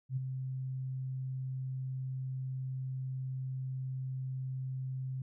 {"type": "tone with ADSR envelope", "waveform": "sine", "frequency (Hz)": 130.81, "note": "C3", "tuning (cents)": 0, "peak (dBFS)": -29, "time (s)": [0.09, 5.22], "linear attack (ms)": 77, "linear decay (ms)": 15, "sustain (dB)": -6, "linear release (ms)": 3, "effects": []}